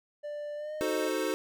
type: tone with pitch glide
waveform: triangle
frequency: 590 to 613.3 Hz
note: D5 to D#5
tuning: +8 to -25 cents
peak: -33 dBFS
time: 0.23-1.09 s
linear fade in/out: 20 ms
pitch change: +67 cents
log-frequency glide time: 0.56-0.74 s
type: chord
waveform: square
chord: D# diminished seventh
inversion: none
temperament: equal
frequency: 311.1 / 370 / 440 / 523.3 Hz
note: D#4 / F#4 / A4 / C5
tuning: 0 / 0 / 0 / 0 cents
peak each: -35 dBFS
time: 0.81-1.34 s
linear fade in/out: 0 ms
effects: none